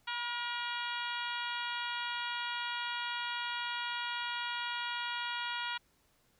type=harmonic tone with a mistuned harmonic; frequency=476.2 Hz; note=A#4; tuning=37 cents sharp; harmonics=2 / 3 / 4 / 5 / 6 / 7 / 8 / 9; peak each=-40 / -40 / -44 / -45 / -44 / -43 / -50 / -51 dBFS; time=0.07-5.78 s; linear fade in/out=10 ms; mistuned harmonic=2; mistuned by=+22 cents; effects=pink hiss -71 dBFS RMS until 6.39 s